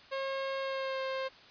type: tone with pitch glide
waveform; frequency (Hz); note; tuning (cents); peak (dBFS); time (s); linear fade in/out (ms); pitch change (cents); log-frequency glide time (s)
sawtooth; 540 to 529.8; C#5 to C5; -45 to +22; -29; 0.11-1.29; 20; -33; 0.61-1.01
effects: white hiss -55 dBFS RMS until 1.5 s + resampled to 11025 Hz